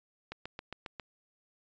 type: click train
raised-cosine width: 0.3 ms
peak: -24 dBFS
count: 6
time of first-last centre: 0.32-0.998 s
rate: 7.38 Hz
effects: resampled to 16000 Hz